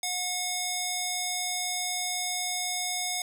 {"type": "tone with band-pass filter", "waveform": "square", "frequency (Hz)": 726, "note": "F#5", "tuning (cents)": -33, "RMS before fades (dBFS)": -31, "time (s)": [0.03, 3.22], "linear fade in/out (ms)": 2, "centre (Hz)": 7300, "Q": 0.86, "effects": []}